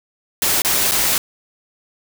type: noise with dropouts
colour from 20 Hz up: white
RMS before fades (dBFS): -17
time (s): 0.42-1.18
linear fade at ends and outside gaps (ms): 1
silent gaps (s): 0.619-0.648 / 0.912-0.919
effects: none